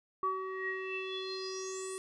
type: tone with low-pass filter sweep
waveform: square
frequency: 378.6 Hz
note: F#4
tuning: 40 cents sharp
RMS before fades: -38 dBFS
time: 0.23-1.98 s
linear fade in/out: 0 ms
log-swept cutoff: 1100 to 9300 Hz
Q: 9.9
effects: none